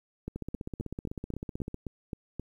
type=two click trains; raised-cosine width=3 ms; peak=-22 / -23 dBFS; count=9 / 23; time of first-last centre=0.28-2.396 / 0.36-1.744 s; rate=3.78 / 15.9 Hz; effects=10-bit